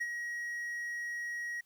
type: tone with ADSR envelope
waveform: triangle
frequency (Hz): 1900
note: A#6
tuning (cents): +33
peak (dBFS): -29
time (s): 0-1.61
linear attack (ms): 15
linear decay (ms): 42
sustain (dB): -5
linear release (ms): 8
effects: white hiss -72 dBFS RMS until 1.65 s

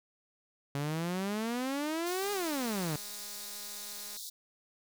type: exponential two-way sweep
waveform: sawtooth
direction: up then down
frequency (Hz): 138.59 to 415.3 to 144.6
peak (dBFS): -28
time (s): 0.75-2.96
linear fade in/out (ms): 0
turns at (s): 2.32
type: high-pass noise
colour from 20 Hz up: pink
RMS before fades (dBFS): -43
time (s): 2.06-4.3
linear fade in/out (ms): 10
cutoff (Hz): 3600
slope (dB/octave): 96
type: click train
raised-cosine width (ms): 0.3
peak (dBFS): -37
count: 400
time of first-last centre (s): 2.23-4.167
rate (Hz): 206
effects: none

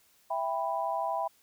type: chord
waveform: sine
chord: E minor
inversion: none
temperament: just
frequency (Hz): 659.3 / 791.1 / 988.9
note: E5 / G5 / B5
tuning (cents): 0 / +16 / +2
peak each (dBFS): -33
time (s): 0.3-1.28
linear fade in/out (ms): 10
effects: white hiss -65 dBFS RMS until 1.42 s

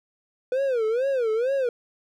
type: tone with vibrato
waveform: triangle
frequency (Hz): 490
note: B4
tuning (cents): -14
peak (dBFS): -19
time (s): 0.52-1.69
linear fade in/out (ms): 2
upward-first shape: sine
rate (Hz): 2.2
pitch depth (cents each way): 210
effects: none

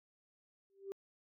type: tone with exponential growth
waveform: sine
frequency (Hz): 392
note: G4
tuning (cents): 0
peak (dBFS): -36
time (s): 0.7-0.92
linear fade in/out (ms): 0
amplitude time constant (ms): 46
effects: tanh soft clip ceiling -32 dBFS

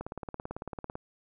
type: click train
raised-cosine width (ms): 1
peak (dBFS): -23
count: 18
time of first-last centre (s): 0.01-0.954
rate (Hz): 18
effects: none

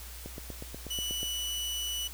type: click train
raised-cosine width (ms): 2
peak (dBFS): -27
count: 9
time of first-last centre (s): 0.26-1.231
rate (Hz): 8.24
type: tone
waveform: sawtooth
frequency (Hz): 2960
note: F#7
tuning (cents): 0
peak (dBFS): -29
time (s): 0.9-2.08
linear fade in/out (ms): 10
effects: added 60 Hz sine -44 dBFS peak until 2.13 s + white hiss -47 dBFS RMS until 2.13 s

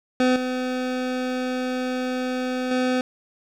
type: tone with level steps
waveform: 25% pulse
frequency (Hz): 253.9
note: B3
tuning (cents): +48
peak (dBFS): -13 / -20 / -16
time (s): 0.2-3.01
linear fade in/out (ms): 2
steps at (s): 0.36 / 2.71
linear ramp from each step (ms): 2
effects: low-pass 5000 Hz 12 dB/octave + 8-bit

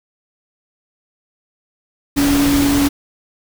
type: tone in noise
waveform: sine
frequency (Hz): 283.3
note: C#4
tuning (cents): +38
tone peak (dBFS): -12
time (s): 2.16-2.89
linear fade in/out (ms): 20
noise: pink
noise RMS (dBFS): -20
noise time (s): 2.16-2.89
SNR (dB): +5
effects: none

